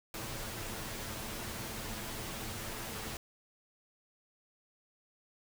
pink noise with comb filter, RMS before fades -41 dBFS, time 0.14-3.17 s, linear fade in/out 2 ms, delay 9 ms, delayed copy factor +0.55, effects none

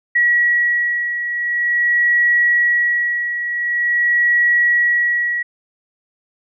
sine beating tone pair, 1921 / 1921.46 Hz, B6 / B6, -48 / -48 cents, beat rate 0.46 Hz, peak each -14 / -21 dBFS, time 0.15-5.43 s, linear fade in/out 10 ms, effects none

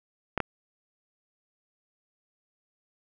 clicks, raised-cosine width 0.5 ms, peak -11 dBFS, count 2, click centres 0.377 / 0.403 s, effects none

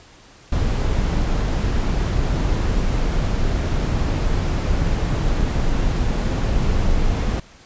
brown noise, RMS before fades -19 dBFS, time 0.52-7.4 s, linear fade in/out 5 ms, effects pink hiss -47 dBFS RMS until 7.65 s + resampled to 16000 Hz

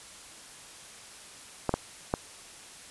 clicks, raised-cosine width 1 ms, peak -11 dBFS, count 3, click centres 1.693 / 1.74 / 2.139 s, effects white hiss -48 dBFS RMS until 2.9 s + resampled to 24000 Hz

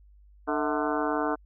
harmonic tone with a mistuned harmonic, 149.4 Hz, D3, 30 cents sharp, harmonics 2 / 3 / 4 / 5 / 6 / 7 / 8 / 9 / 10, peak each -30 / -32 / -33 / -34 / -35 / -35 / -36 / -37 / -37 dBFS, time 0.47-1.36 s, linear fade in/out 20 ms, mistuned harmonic 4, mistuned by +130 cents, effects added 50 Hz sine -52 dBFS peak until 1.45 s

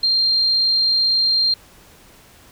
sine tone, 4186 Hz, C8, in tune, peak -14 dBFS, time 0.03-1.54 s, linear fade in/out 5 ms, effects pink hiss -48 dBFS RMS until 2.51 s

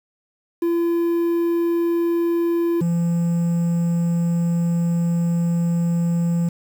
triangle tone pair in turn, 340 / 170.34 Hz, F4 / F3, -46 / -43 cents, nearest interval octave, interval 1197 cents, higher first, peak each -15 dBFS, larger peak neither, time 0.62-2.81 / 2.81-6.49 s, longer second, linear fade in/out 5 ms, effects 7-bit

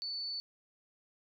sine tone, 4485 Hz, C#8, 19 cents sharp, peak -36 dBFS, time 0.02-0.4 s, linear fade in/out 0 ms, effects none

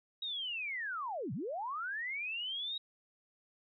sine linear two-way sweep, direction down then up, 3827 to 110.6 to 3827 Hz, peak -36 dBFS, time 0.22-2.78 s, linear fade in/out 5 ms, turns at 1.33 s, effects none

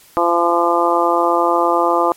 harmonic tone, 171.5 Hz, F3, 31 cents flat, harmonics 2 / 3 / 4 / 5 / 6 / 7, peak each -19 / -19 / -19 / -19 / -19 / -19 dBFS, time 0.17-2.12 s, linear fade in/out 0 ms, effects white hiss -47 dBFS RMS until 2.16 s + MP3 64 kbps

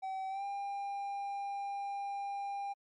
triangle tone with pitch glide, 765 to 799.8 Hz, G5 to G5, -42 to +35 cents, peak -34 dBFS, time 0.02-2.74 s, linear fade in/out 20 ms, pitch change +77 cents, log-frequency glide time 0.29-0.44 s, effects MP3 48 kbps

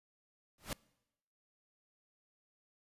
pink noise with exponential growth, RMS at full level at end -35 dBFS, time 0.58-0.73 s, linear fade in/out 2 ms, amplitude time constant 32 ms, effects noise-tail reverb RT60 0.9 s tail -24 dB re dry + resampled to 32000 Hz

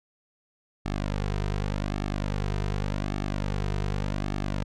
sawtooth tone with flanger, 49.97 Hz, G1, 34 cents sharp, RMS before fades -29 dBFS, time 0.85-4.64 s, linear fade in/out 10 ms, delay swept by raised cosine 2 to 3.6 ms, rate 0.86 Hz, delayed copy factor -0.75, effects low-pass 6000 Hz 12 dB/octave

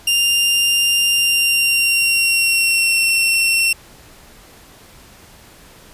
sawtooth tone with pitch glide, 2794 to 2716 Hz, F7 to F7, 0 to -49 cents, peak -10 dBFS, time 0.07-3.73 s, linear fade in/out 5 ms, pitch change -49 cents, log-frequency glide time 1.09-3.01 s, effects pink hiss -44 dBFS RMS until 5.93 s + resampled to 32000 Hz

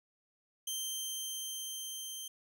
15% pulse tone with level ramp, 3136 Hz, G7, in tune, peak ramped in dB -28 to -34 dBFS, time 0.67-2.28 s, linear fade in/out 5 ms, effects none

